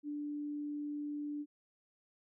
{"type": "tone", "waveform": "sine", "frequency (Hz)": 293.7, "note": "D4", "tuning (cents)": 0, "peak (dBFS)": -37, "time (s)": [0.03, 1.46], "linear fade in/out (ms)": 50, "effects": []}